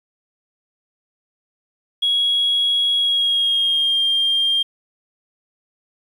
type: tone with pitch glide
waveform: sine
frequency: 3322 to 3200 Hz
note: G#7 to G7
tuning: 0 to +35 cents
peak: -14 dBFS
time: 2.02-4.63 s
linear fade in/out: 10 ms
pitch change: -65 cents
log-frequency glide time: 2.96-4.02 s
effects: tanh soft clip ceiling -11 dBFS + 8-bit